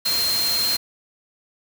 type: tone in noise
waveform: sine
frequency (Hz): 4186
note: C8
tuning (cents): 0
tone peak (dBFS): -20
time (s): 0.05-0.77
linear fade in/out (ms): 10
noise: white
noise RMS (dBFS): -26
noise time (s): 0.05-0.77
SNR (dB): +3
effects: none